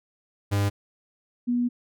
45% pulse / sine tone pair in turn, 100.8 / 242.8 Hz, G2 / B3, +49 / -29 cents, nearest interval octave + minor third, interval 1522 cents, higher second, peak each -21 dBFS, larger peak neither, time 0.51-0.7 / 1.47-1.69 s, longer second, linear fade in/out 20 ms, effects none

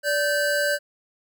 square tone pair together, 581 / 1551.1 Hz, D5 / G6, -19 / -19 cents, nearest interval octave + perfect fourth, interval 1700 cents, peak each -24 dBFS, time 0.03-0.79 s, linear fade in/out 50 ms, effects none

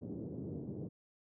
pink band-pass noise, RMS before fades -43 dBFS, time 0.01-0.89 s, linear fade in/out 20 ms, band 110 to 410 Hz, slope 24 dB/octave, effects none

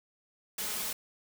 white noise with comb filter, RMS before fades -35 dBFS, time 0.58-0.93 s, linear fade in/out 5 ms, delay 4.7 ms, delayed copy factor +0.8, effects none

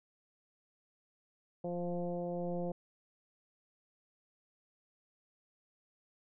sine tone with frequency modulation, 349.2 Hz, F4, in tune, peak -34 dBFS, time 1.64-2.72 s, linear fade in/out 5 ms, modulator 175 Hz, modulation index 1.7, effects none

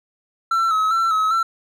triangle tone with vibrato, 1313 Hz, E6, 7 cents flat, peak -14 dBFS, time 0.51-1.43 s, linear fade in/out 5 ms, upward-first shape square, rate 2.5 Hz, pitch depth 41 cents each way, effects none

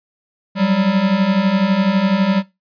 square beating tone pair, 185 / 197 Hz, F#3 / G3, 0 / +9 cents, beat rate 12 Hz, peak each -18 / -16 dBFS, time 0.55-2.43 s, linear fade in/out 50 ms, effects noise-tail reverb RT60 0.2 s tail -17 dB re dry + resampled to 11025 Hz

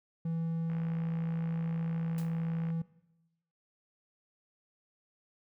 triangle tone, 164.81 Hz, E3, in tune, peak -29 dBFS, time 0.25-2.82 s, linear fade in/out 5 ms
click train, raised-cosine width 0.5 ms, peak -35 dBFS, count 120, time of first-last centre 0.7-2.703 s, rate 59.4 Hz
white noise with exponential decay, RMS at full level -47 dBFS, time 2.18-2.35 s, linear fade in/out 1 ms, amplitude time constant 36 ms
effects noise-tail reverb RT60 1.0 s tail -19 dB re dry

